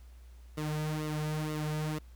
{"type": "tone with flanger", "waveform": "sawtooth", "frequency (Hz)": 153.2, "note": "D#3", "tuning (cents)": -27, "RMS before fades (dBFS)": -34, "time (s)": [0.57, 1.99], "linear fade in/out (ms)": 10, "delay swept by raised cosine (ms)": [1.2, 3.8], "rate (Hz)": 2.1, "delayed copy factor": -0.7, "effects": ["added 60 Hz sine -49 dBFS peak until 2.15 s", "pink hiss -66 dBFS RMS until 2.15 s"]}